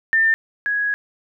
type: tone pair in turn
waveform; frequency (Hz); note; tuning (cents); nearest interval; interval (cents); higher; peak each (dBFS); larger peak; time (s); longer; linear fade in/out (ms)
sine; 1797 / 1664.7; A6 / G#6; +36 / +4; minor second; 132; first; -13 / -18; first; 0.13-0.34 / 0.66-0.94; second; 0
effects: none